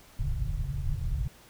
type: low-pass noise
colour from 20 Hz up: pink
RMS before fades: -30 dBFS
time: 0.19-1.28 s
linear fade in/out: 2 ms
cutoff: 150 Hz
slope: 96 dB/octave
effects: pink hiss -55 dBFS RMS until 1.49 s